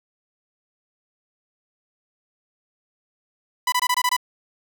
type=tone bursts; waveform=sawtooth; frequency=994 Hz; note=B5; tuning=11 cents sharp; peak=-14 dBFS; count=7; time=3.67-4.166 s; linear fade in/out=5 ms; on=52 ms; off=22 ms; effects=none